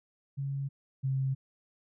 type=tone pair in turn; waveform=sine; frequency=138.2 / 133.72 Hz; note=C#3 / C3; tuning=-5 / +38 cents; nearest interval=minor second; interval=57 cents; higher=first; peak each=-31 / -27 dBFS; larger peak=second; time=0.37-0.69 / 1.03-1.35 s; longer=neither; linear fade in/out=20 ms; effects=none